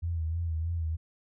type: tone with vibrato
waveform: sine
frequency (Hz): 82.41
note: E2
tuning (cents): 0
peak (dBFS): -28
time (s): 0.02-0.97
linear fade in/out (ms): 20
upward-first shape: sine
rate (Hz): 3.2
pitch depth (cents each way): 61
effects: none